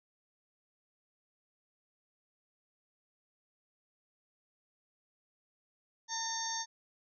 harmonic tone with a mistuned harmonic, 905 Hz, A5, 48 cents sharp, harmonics 1 / 2 / 4 / 5 / 6 / 7, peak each -40 / -44 / -46 / -45 / -41 / -39 dBFS, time 6.08-6.66 s, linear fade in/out 50 ms, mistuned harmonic 6, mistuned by +40 cents, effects none

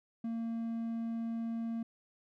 triangle tone, 229 Hz, A#3, 31 cents flat, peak -32 dBFS, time 0.24-1.83 s, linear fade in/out 5 ms, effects none

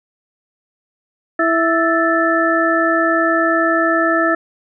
harmonic tone with a mistuned harmonic, 329.6 Hz, E4, in tune, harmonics 1 / 2 / 4 / 5, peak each -18 / -18 / -18 / -18 dBFS, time 1.39-4.35 s, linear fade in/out 5 ms, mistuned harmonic 5, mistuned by +110 cents, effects none

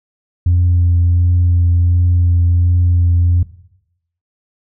sine tone with vibrato, 87.31 Hz, F2, in tune, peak -7 dBFS, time 0.46-3.43 s, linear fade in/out 5 ms, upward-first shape triangle, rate 1.4 Hz, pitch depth 19 cents each way, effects noise-tail reverb RT60 0.8 s tail -17 dB re dry + tanh soft clip ceiling -6 dBFS

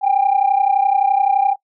sine tone pair together, 777.3 / 809 Hz, G5 / G#5, -15 / -46 cents, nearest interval minor second, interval 69 cents, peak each -14 dBFS, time 0.01-1.56 s, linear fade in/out 50 ms, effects noise-tail reverb RT60 0.1 s tail -22 dB re dry + tanh soft clip ceiling -7 dBFS

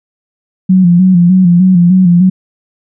sine tone with vibrato, 180 Hz, F#3, 47 cents flat, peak -3 dBFS, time 0.69-2.3 s, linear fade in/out 10 ms, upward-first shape square, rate 3.3 Hz, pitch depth 60 cents each way, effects none

